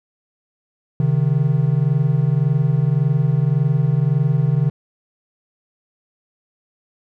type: tone pair together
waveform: triangle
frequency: 133.42 / 155.2 Hz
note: C3 / D#3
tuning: +34 / -4 cents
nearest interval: minor third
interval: 262 cents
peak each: -15 dBFS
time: 1-4.7 s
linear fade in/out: 2 ms
effects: none